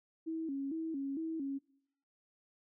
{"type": "tone with vibrato", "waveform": "sine", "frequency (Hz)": 298.3, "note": "D4", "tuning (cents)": 27, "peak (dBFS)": -35, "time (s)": [0.26, 1.59], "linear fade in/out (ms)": 20, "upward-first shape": "square", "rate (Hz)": 2.2, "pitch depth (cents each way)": 140, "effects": ["noise-tail reverb RT60 0.7 s tail -23 dB re dry"]}